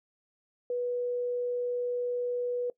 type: tone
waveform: sine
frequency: 489.2 Hz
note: B4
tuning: 16 cents flat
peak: -28 dBFS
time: 0.7-2.7 s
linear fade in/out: 2 ms
effects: noise-tail reverb RT60 0.1 s tail -20 dB re dry